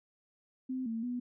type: tone with pitch steps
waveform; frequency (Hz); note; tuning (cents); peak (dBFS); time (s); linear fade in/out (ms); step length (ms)
sine; 258.3 / 226.5 / 245.5; C4 / A#3 / B3; -22 / -50 / -10; -33; 0.69-1.2; 10; 170
effects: none